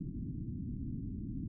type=low-pass noise; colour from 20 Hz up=white; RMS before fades=-40 dBFS; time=0-1.48 s; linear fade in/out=10 ms; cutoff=280 Hz; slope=48 dB/octave; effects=none